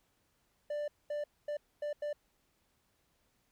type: tone bursts at uneven times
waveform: triangle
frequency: 590 Hz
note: D5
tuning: 8 cents sharp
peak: -32 dBFS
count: 5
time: 0.7-0.88 / 1.1-1.24 / 1.48-1.57 / 1.82-1.93 / 2.02-2.13 s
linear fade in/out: 5 ms
effects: pink hiss -75 dBFS RMS until 3.51 s